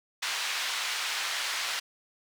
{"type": "band-pass noise", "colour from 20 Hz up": "white", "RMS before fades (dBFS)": -32, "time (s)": [0.22, 1.8], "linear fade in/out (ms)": 10, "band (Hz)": [1100, 4100], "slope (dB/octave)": 12, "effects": []}